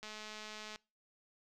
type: click train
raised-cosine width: 0.2 ms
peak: -30 dBFS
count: 157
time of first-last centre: 0.03-0.759 s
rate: 214 Hz
effects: noise-tail reverb RT60 0.3 s tail -24 dB re dry